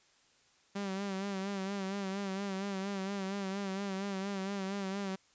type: tone with vibrato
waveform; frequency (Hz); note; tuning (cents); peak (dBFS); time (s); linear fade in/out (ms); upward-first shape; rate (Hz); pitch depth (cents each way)
sawtooth; 195.6; G3; -4; -31; 0.75-5.16; 10; sine; 4.3; 56
effects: white hiss -67 dBFS RMS until 5.34 s + resampled to 16000 Hz